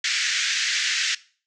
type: band-pass noise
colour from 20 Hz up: pink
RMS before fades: -24 dBFS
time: 0.04-1.15 s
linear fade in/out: 5 ms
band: 1600 to 6900 Hz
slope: 48 dB/octave
effects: noise-tail reverb RT60 0.4 s tail -19 dB re dry